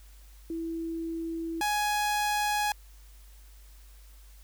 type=tone pair in turn; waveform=sine / sawtooth; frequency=329.6 / 834.4 Hz; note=E4 / G#5; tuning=0 / +8 cents; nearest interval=octave + major third; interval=1608 cents; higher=second; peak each=-31 / -22 dBFS; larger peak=second; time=0.5-1.61 / 1.61-2.72 s; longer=neither; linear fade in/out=2 ms; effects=added 50 Hz sine -49 dBFS peak until 4.43 s + white hiss -60 dBFS RMS until 4.43 s